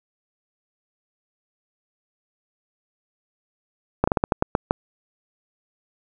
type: slowing click train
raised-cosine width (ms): 1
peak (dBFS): -3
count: 9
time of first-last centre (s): 4.04-4.709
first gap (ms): 35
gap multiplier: 1.24
effects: none